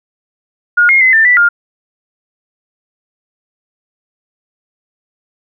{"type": "tone with pitch steps", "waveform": "sine", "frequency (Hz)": [1432, 2141, 2042, 1787, 1971, 1410], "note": ["F6", "C7", "C7", "A6", "B6", "F6"], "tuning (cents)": [43, 39, -43, 26, -4, 16], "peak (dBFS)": -5, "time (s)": [0.77, 1.49], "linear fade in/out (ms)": 10, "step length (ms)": 120, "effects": []}